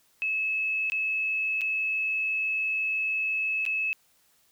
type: tone with dropouts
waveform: sine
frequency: 2594 Hz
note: E7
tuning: 28 cents flat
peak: -25 dBFS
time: 0.22-3.93 s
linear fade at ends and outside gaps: 0 ms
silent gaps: 0.899-0.92 / 1.61-1.616 / 3.653-3.663 s
effects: white hiss -65 dBFS RMS until 4.51 s